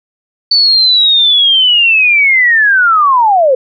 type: linear sweep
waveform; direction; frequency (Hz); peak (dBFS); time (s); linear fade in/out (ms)
sine; down; 4530 to 494.7; -5; 0.51-3.55; 5
effects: none